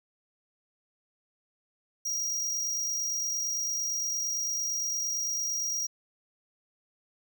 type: tone with amplitude modulation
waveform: square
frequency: 5710 Hz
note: F8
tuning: 37 cents sharp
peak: -28 dBFS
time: 2.05-5.87 s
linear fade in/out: 10 ms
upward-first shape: sine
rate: 48.8 Hz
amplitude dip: 25%
effects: none